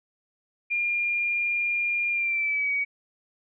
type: tone with pitch glide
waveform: sine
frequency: 2407 to 2259 Hz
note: D7 to C#7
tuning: +42 to +32 cents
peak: -23 dBFS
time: 0.7-2.85 s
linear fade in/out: 20 ms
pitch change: -110 cents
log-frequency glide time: 2.11-2.72 s
effects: none